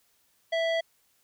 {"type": "tone with low-pass filter", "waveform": "square", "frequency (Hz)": 659.3, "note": "E5", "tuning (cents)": 0, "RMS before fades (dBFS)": -27, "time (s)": [0.52, 0.81], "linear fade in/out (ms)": 10, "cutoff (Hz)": 3200, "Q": 1.6, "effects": ["white hiss -68 dBFS RMS until 1.23 s"]}